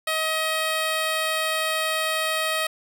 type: tone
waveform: 10% pulse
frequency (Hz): 633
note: D#5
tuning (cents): +30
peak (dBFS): -14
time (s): 0.07-2.67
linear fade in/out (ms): 5
effects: none